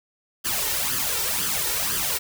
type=noise with flanger; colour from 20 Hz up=white; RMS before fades=-25 dBFS; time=0.44-2.19 s; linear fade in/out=20 ms; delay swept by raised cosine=0.63 to 2.23 ms; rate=2 Hz; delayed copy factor=+0.7; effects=none